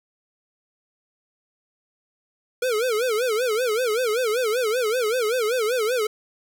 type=tone with vibrato; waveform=square; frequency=466.2 Hz; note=A#4; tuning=in tune; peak=-21 dBFS; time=2.62-6.07 s; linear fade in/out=5 ms; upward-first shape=sine; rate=5.2 Hz; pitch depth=180 cents each way; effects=none